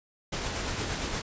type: noise with tremolo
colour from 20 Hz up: pink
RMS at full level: -31 dBFS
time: 0.32-1.22 s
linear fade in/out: 10 ms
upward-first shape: sine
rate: 8.7 Hz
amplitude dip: 30%
effects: resampled to 16000 Hz